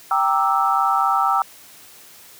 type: chord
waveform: sine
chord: E half-diminished seventh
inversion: first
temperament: equal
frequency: 784 / 932.3 / 1174.7 / 1318.5 Hz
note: G5 / Bb5 / D6 / E6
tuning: 0 / 0 / 0 / 0 cents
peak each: -20 / -24 / -23 / -19 dBFS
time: 0.11-1.42 s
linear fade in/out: 2 ms
effects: white hiss -45 dBFS RMS until 2.39 s + high-pass 80 Hz 12 dB/octave